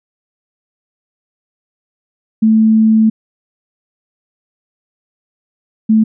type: tone pair in turn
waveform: sine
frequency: 220 / 219.2 Hz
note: A3 / A3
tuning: 0 / -6 cents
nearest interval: unison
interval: 6 cents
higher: first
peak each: -6 dBFS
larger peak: neither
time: 2.42-3.1 / 5.89-6.04 s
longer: first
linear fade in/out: 10 ms
effects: none